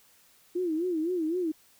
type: tone with vibrato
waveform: sine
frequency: 337.8 Hz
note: E4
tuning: 42 cents sharp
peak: -26 dBFS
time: 0.55-1.52 s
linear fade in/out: 10 ms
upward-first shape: sine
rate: 3.9 Hz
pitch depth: 150 cents each way
effects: white hiss -61 dBFS RMS until 1.79 s